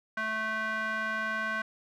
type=tone with band-pass filter; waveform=square; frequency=218.9 Hz; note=A3; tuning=9 cents flat; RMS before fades=-32 dBFS; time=0.17-1.62 s; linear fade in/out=5 ms; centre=1500 Hz; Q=3.5; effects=none